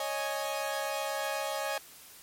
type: chord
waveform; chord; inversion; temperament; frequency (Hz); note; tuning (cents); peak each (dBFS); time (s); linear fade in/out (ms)
sawtooth; C# suspended second; none; equal; 554.4 / 622.3 / 830.6; C#5 / D#5 / G#5; 0 / 0 / 0; -32; 0-1.78; 2
effects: white hiss -52 dBFS RMS until 2.22 s + MP3 64 kbps